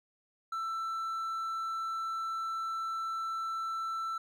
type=tone; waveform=triangle; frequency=1332 Hz; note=E6; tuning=18 cents sharp; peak=-31 dBFS; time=0.52-4.18 s; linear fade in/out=5 ms; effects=none